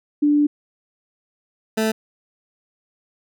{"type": "tone pair in turn", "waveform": ["sine", "20% pulse"], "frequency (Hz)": [293.7, 219.7], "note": ["D4", "A3"], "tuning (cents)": [0, -2], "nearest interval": "perfect fourth", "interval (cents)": 502, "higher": "first", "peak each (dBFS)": -13, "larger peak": "neither", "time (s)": [[0.22, 0.47], [1.77, 1.92]], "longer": "first", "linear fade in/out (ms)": 10, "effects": []}